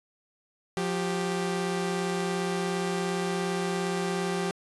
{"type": "tone pair together", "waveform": "sawtooth", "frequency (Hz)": [177.36, 392], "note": ["F3", "G4"], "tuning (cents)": [27, 0], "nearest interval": "octave + major second", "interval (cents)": 1373, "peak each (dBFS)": -26, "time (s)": [0.77, 4.51], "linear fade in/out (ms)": 0, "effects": ["resampled to 24000 Hz"]}